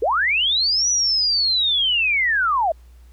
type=linear two-way sweep; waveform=sine; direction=up then down; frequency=392 to 5950 to 610 Hz; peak=-16 dBFS; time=0.02-2.72 s; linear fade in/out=5 ms; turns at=0.89 s; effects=added 60 Hz sine -43 dBFS peak until 3.12 s + pink hiss -60 dBFS RMS until 3.12 s